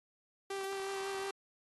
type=tone with vibrato; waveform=sawtooth; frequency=390 Hz; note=G4; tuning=9 cents flat; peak=-33 dBFS; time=0.5-1.31 s; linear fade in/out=5 ms; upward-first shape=triangle; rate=5.5 Hz; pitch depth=17 cents each way
type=noise with exponential decay; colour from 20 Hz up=violet; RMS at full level=-44 dBFS; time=0.64-0.72 s; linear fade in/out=1 ms; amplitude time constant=16 ms
effects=AAC 32 kbps